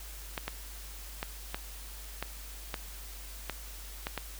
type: clicks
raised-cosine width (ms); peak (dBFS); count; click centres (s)
0.3; -17; 9; 0.378 / 0.48 / 1.229 / 1.545 / 2.226 / 2.742 / 3.497 / 4.069 / 4.177
effects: added 50 Hz sine -44 dBFS peak until 4.39 s + white hiss -48 dBFS RMS until 4.39 s